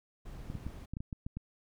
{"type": "noise", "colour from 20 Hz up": "brown", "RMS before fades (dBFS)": -46, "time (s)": [0.25, 0.86], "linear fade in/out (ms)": 10}
{"type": "clicks", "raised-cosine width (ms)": 5, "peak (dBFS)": -26, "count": 9, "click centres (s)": [0.501, 0.553, 0.666, 0.936, 0.969, 1.005, 1.128, 1.265, 1.37]}
{"effects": []}